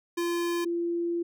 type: tone pair in turn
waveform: square / sine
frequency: 344.1 / 342.3 Hz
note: F4 / F4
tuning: -26 / -35 cents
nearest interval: unison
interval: 9 cents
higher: first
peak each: -27 / -26 dBFS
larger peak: second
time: 0.17-0.65 / 0.65-1.23 s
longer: second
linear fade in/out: 10 ms
effects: none